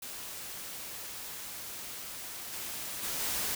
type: noise with level steps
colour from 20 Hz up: white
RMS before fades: -42 / -39 / -35 / -33 dBFS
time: 0.02-3.55 s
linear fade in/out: 5 ms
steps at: 2.52 / 3.02 / 3.19 s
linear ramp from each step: 20 ms
effects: none